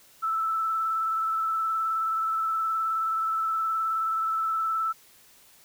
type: tone with vibrato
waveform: sine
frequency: 1318.5 Hz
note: E6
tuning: in tune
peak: -24 dBFS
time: 0.22-4.93 s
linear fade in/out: 20 ms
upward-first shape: sine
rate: 19 Hz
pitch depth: 20 cents each way
effects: white hiss -56 dBFS RMS until 5.64 s